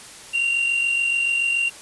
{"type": "tone with amplitude modulation", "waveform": "triangle", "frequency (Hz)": 2766, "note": "F7", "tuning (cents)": -17, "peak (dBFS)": -15, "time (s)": [0.33, 1.7], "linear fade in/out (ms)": 20, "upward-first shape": "sine", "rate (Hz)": 47, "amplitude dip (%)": 45, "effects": ["white hiss -41 dBFS RMS until 1.81 s", "resampled to 24000 Hz"]}